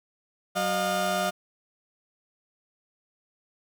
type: tone cluster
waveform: 30% pulse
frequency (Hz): 187.2 / 611 / 708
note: F#3 / D#5 / F5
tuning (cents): +20 / -32 / +23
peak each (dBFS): -30 / -26 / -25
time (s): 0.55-1.31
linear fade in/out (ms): 20
effects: none